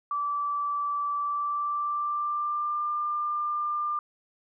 sine tone with pitch glide, 1160 to 1196.1 Hz, D6 to D6, -22 to +31 cents, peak -26 dBFS, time 0.11-3.99 s, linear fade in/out 2 ms, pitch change +53 cents, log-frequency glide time 1.17-2.87 s, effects none

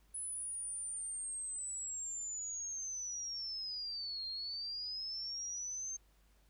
sine linear two-way sweep, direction down then up, 10180 to 4186 to 6360 Hz, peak -39 dBFS, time 0.14-5.97 s, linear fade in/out 10 ms, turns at 4.27 s, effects added 50 Hz sine -66 dBFS peak until 6.49 s + pink hiss -73 dBFS RMS until 6.49 s

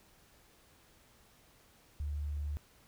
sine tone, 73.42 Hz, D2, in tune, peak -34 dBFS, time 2-2.57 s, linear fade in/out 0 ms, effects pink hiss -64 dBFS RMS until 2.87 s

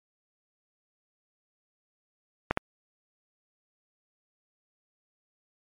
clicks, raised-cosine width 0.5 ms, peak -9 dBFS, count 2, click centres 2.51 / 2.574 s, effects MP3 48 kbps

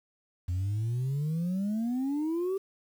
sine exponential sweep, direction up, 86.6 to 394.8 Hz, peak -25 dBFS, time 0.48-2.58 s, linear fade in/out 10 ms, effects tanh soft clip ceiling -26 dBFS + 9-bit

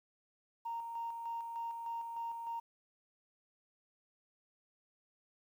sine tone with tremolo, 927 Hz, A#5, 10 cents flat, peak -36 dBFS, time 0.65-2.6 s, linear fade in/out 10 ms, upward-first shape square, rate 3.3 Hz, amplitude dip 40%, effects tanh soft clip ceiling -33 dBFS + 11-bit

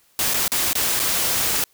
white noise with dropouts, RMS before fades -21 dBFS, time 0.19-1.64 s, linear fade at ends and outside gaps 1 ms, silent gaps 0.337-0.341 / 0.48-0.518 / 0.731-0.753 / 0.994-0.999 s, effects white hiss -59 dBFS RMS until 1.73 s

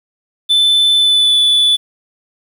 triangle tone with pitch glide, 3520 to 3468 Hz, A7 to A7, 0 to -26 cents, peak -7 dBFS, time 0.49-1.77 s, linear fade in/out 20 ms, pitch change -26 cents, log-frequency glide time 0.96-1.37 s, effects 7-bit

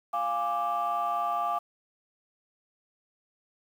sine chord, D diminished, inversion first, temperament equal with one note detuned, 698.5 / 822.5 / 1174.7 Hz, F5 / Ab5 / D6, 0 / -17 / 0 cents, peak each -29 / -32 / -28 dBFS, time 0.13-1.59 s, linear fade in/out 10 ms, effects tanh soft clip ceiling -21 dBFS + 9-bit

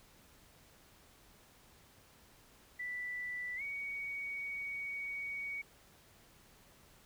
sine tone with pitch glide, 1975.5 to 2243 Hz, B6 to C#7, 0 to +20 cents, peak -38 dBFS, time 2.79-5.62 s, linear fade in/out 10 ms, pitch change +220 cents, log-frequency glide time 3.56-3.62 s, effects pink hiss -63 dBFS RMS until 7.05 s

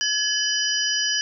sine tone cluster, 1696 / 3018 / 4958 / 5740 Hz, G#6 / F#7 / D#8 / F8, +36 / +34 / -7 / +47 cents, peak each -26 dBFS, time 0.01-1.21 s, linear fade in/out 0 ms, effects none

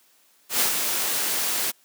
white noise with ADSR envelope, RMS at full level -20 dBFS, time 0.49-1.72 s, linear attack 110 ms, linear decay 120 ms, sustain -5 dB, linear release 23 ms, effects white hiss -60 dBFS RMS until 1.84 s + high-pass 200 Hz 12 dB/octave

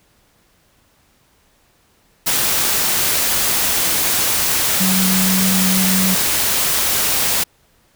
sine tone in noise, 188.2 Hz, F#3, 30 cents sharp, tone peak -16 dBFS, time 4.8-6.15 s, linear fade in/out 10 ms, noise white, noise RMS -17 dBFS, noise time 2.26-7.44 s, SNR -2 dB, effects pink hiss -57 dBFS RMS until 7.95 s

